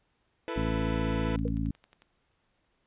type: chord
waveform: sawtooth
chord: E suspended fourth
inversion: none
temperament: equal with one note detuned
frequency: 333.3 / 440 / 493.9 Hz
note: E4 / A4 / B4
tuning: +19 / 0 / 0 cents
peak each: -33 / -34 / -32 dBFS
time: 0.48-1.36 s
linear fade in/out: 0 ms
type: harmonic tone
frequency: 55 Hz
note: A1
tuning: in tune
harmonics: 1 / 2 / 3 / 4 / 5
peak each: -32 / -34 / -35 / -35 / -34 dBFS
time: 0.56-1.71 s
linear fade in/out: 5 ms
type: click train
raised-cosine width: 0.2 ms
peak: -36 dBFS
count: 8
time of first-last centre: 1.39-2.021 s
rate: 11.1 Hz
type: tone with exponential decay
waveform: sine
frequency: 476 Hz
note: A#4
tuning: 36 cents sharp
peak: -28 dBFS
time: 1.45-1.52 s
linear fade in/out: 5 ms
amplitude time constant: 15 ms
effects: pink hiss -73 dBFS RMS until 2.86 s + resampled to 8000 Hz